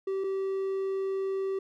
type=tone pair in turn; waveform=triangle; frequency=386.4 / 386.4 Hz; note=G4 / G4; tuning=-25 / -25 cents; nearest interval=unison; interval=0 cents; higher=neither; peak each=-26 dBFS; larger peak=neither; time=0.07-0.24 / 0.24-1.59 s; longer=second; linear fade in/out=5 ms; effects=none